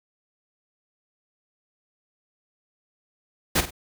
pink noise with echo, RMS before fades -20 dBFS, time 3.55-3.61 s, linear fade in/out 10 ms, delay 49 ms, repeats 2, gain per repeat -10 dB, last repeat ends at 3.708 s, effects none

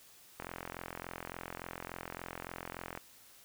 click train, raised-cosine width 0.5 ms, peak -25 dBFS, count 113, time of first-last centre 0.4-2.975 s, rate 43.5 Hz, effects white hiss -59 dBFS RMS until 3.44 s

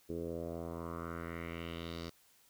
10% pulse tone with low-pass filter sweep, 83.9 Hz, E2, 31 cents sharp, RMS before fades -42 dBFS, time 0.09-2.1 s, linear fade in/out 10 ms, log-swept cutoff 390 to 5000 Hz, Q 3, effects white hiss -67 dBFS RMS until 2.49 s

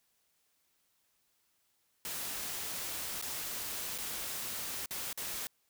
white noise with dropouts, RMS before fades -39 dBFS, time 2.05-5.47 s, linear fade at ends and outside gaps 1 ms, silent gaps 3.214-3.224 / 3.979-3.985 / 4.859-4.908 / 5.129-5.175 s, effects white hiss -75 dBFS RMS until 5.69 s

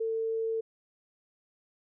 sine tone, 448.9 Hz, A4, 35 cents sharp, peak -28 dBFS, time 0-0.61 s, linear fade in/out 10 ms, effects none

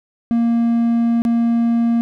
triangle tone with dropouts, 233.1 Hz, A#3, in tune, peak -11 dBFS, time 0.31-2.01 s, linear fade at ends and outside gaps 0 ms, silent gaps 1.22-1.251 s, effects none

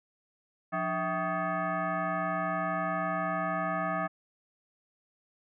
sine tone with frequency modulation, 298.1 Hz, D4, 26 cents sharp, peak -28 dBFS, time 0.72-4.08 s, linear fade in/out 20 ms, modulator 475 Hz, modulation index 2.9, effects none

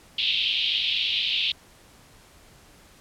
white band-pass noise, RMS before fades -25 dBFS, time 0.18-1.52 s, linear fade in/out 5 ms, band 2700 to 3700 Hz, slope 48 dB/octave, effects pink hiss -53 dBFS RMS until 3 s + low-pass 12000 Hz 12 dB/octave

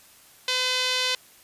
sawtooth tone with band-pass filter, 508 Hz, B4, 49 cents sharp, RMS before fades -25 dBFS, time 0.48-1.15 s, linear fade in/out 2 ms, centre 3800 Hz, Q 1.8, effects white hiss -53 dBFS RMS until 1.43 s + resampled to 32000 Hz

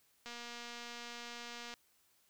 click train, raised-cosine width 0.2 ms, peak -30 dBFS, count 353, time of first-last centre 0.26-1.739 s, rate 238 Hz, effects white hiss -72 dBFS RMS until 2.29 s

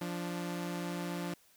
sawtooth tone pair together, 174.61 / 293.7 Hz, F3 / D4, 0 / 0 cents, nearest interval major sixth, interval 900 cents, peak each -33 / -37 dBFS, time 0.01-1.34 s, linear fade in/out 5 ms, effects white hiss -65 dBFS RMS until 1.56 s

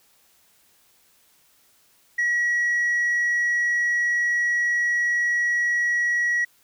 sine tone, 1919 Hz, A#6, 50 cents sharp, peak -17 dBFS, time 2.18-6.45 s, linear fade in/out 10 ms, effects tanh soft clip ceiling -18 dBFS + white hiss -60 dBFS RMS until 6.63 s

